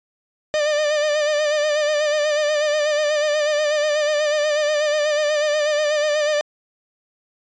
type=tone with vibrato; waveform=45% pulse; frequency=600 Hz; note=D5; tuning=37 cents sharp; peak=-17 dBFS; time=0.54-6.41 s; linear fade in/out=0 ms; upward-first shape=sine; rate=8.2 Hz; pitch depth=46 cents each way; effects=resampled to 16000 Hz